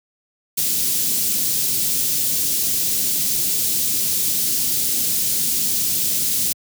white band-stop noise, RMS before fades -20 dBFS, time 0.57-6.53 s, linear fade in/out 10 ms, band 280 to 4500 Hz, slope 12 dB/octave, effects high-pass 100 Hz 12 dB/octave

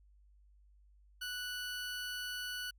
20% pulse tone, 1480 Hz, F#6, in tune, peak -34 dBFS, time 1.21-2.71 s, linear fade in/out 10 ms, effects added 50 Hz sine -61 dBFS peak until 2.78 s

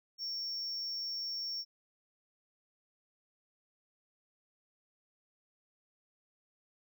triangle tone with amplitude modulation, 5480 Hz, F8, 34 cents flat, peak -33 dBFS, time 0.18-1.65 s, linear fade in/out 50 ms, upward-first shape sine, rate 105 Hz, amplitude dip 25%, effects tanh soft clip ceiling -29 dBFS

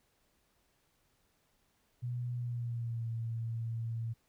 sine tone with pitch glide, 122.1 to 114.58 Hz, B2 to A#2, -19 to -29 cents, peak -34 dBFS, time 2.02-4.14 s, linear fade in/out 20 ms, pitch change -110 cents, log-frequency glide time 2.34-3.08 s, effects pink hiss -74 dBFS RMS until 4.28 s

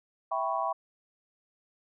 sine chord, C# half-diminished seventh, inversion first, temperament equal, 659.3 / 784 / 987.8 / 1108.7 Hz, E5 / G5 / B5 / C#6, 0 / 0 / 0 / 0 cents, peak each -33 dBFS, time 0.31-0.73 s, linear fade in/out 10 ms, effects none

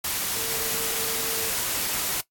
sine tone in noise, 451.4 Hz, A4, 44 cents sharp, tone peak -36 dBFS, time 0.36-1.51 s, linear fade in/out 5 ms, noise white, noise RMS -27 dBFS, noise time 0.04-2.21 s, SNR -12 dB, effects noise-tail reverb RT60 0.1 s tail -18 dB re dry + AAC 64 kbps

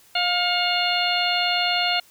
harmonic tone with a mistuned harmonic, 708 Hz, F5, 23 cents sharp, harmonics 1 / 2 / 3 / 4 / 5 / 6, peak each -25 / -28 / -28 / -24 / -30 / -27 dBFS, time 0.15-2 s, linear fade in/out 5 ms, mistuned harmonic 3, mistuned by +40 cents, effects white hiss -54 dBFS RMS until 2.1 s

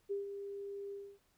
sine tone with ADSR envelope, 400 Hz, G4, 35 cents sharp, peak -33 dBFS, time 0.09-1.19 s, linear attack 24 ms, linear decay 140 ms, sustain -8 dB, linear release 270 ms, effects pink hiss -74 dBFS RMS until 1.37 s

